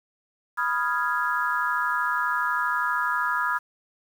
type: chord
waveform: sine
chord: F half-diminished seventh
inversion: second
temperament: equal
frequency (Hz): 987.8 / 1244.5 / 1396.9 / 1661.2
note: Cb6 / Eb6 / F6 / Ab6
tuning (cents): 0 / 0 / 0 / 0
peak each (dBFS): -28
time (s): 0.57-3.59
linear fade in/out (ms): 20
effects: 8-bit